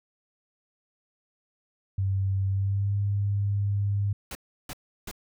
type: tone with pitch glide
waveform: sine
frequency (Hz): 96.8 to 100.91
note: G2 to G#2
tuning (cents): -21 to -49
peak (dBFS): -23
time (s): 1.98-4.13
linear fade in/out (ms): 5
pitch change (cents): +72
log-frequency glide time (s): 2.49-2.95
type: noise bursts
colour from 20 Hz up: pink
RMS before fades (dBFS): -37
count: 3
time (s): 4.31-5.113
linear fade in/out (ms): 2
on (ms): 41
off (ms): 340
effects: none